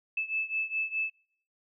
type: beating tone pair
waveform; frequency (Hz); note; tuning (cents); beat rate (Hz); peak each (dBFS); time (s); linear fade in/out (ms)
sine; 2618 / 2622.8; E7 / E7; -13 / -9; 4.8; -31 / -33; 0.17-1.1; 5
effects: noise-tail reverb RT60 0.6 s tail -22 dB re dry